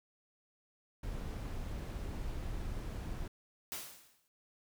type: noise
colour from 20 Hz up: brown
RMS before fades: -40 dBFS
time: 1.03-3.28 s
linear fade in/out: 5 ms
type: noise with exponential decay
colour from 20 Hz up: white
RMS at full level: -39 dBFS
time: 3.72-4.28 s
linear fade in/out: 0 ms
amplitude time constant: 120 ms
effects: none